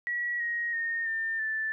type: tone with pitch steps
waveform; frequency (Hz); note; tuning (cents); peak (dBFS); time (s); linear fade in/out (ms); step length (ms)
sine; 1926 / 1883.1 / 1841.2 / 1800.1 / 1760; B6 / A#6 / A#6 / A6 / A6; -44 / +17 / -22 / +39 / 0; -28; 0.07-1.72; 0; 330
effects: none